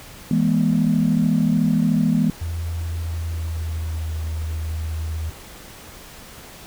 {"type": "chord", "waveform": "sine", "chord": "E major", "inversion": "none", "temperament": "equal with one note detuned", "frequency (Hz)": [164.81, 207.7, 241.3], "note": ["E3", "G#3", "B3"], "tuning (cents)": [0, 0, -40], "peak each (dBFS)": -19, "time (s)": [0.31, 2.3], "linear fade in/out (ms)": 2}
{"type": "tone with pitch glide", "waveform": "sine", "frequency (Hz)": [83.2, 79.58], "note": ["E2", "D#2"], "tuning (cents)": [17, 40], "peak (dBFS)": -23, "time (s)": [2.41, 5.3], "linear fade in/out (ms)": 5, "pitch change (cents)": -77, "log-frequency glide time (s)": [2.98, 4.14]}
{"effects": ["tanh soft clip ceiling -8 dBFS", "pink hiss -41 dBFS RMS until 6.66 s"]}